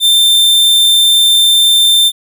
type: tone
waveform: 45% pulse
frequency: 3578 Hz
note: A7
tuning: 28 cents sharp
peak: -6 dBFS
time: 0-2.12 s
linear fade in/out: 50 ms
effects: none